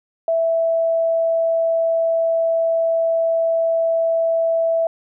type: tone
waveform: sine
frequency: 659.3 Hz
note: E5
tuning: in tune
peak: -15 dBFS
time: 0.28-4.87 s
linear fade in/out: 2 ms
effects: none